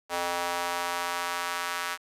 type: tone with high-pass filter sweep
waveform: square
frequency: 87.31 Hz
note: F2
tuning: in tune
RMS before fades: -31 dBFS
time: 0.09-1.98 s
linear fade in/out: 50 ms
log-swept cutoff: 690 to 1300 Hz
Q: 1.5
effects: resampled to 32000 Hz + 9-bit